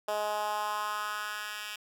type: tone with high-pass filter sweep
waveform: 10% pulse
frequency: 210 Hz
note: G#3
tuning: 19 cents sharp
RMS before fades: -34 dBFS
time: 0.08-1.76 s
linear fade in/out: 5 ms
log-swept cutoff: 590 to 2200 Hz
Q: 2.6
effects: none